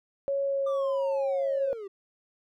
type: tone with pitch glide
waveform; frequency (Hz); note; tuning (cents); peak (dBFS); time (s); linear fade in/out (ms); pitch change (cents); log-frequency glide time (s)
sine; 554.4 to 546.8; C#5 to C#5; 0 to -24; -25; 0.28-1.73; 0; -24; 0.44-0.68
type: linear sweep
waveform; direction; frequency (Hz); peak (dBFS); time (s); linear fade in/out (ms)
triangle; down; 1200 to 378.6; -34; 0.66-1.88; 10
effects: none